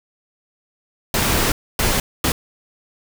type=noise bursts at uneven times; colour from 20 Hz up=pink; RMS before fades=-18 dBFS; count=3; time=1.14-1.52 / 1.79-2 / 2.24-2.32 s; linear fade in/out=2 ms; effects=none